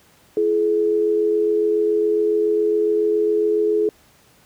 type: tone pair together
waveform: sine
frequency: 337.8 / 425 Hz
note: E4 / G#4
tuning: +42 / +40 cents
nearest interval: major third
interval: 398 cents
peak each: -23 / -16 dBFS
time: 0.37-3.89 s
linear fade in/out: 2 ms
effects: pink hiss -54 dBFS RMS until 4.45 s + high-pass 60 Hz 12 dB/octave

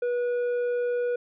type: tone with tanh clipping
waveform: sine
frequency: 486.1 Hz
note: B4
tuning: 28 cents flat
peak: -25 dBFS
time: 0.02-1.16 s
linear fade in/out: 5 ms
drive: 6 dB
effects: none

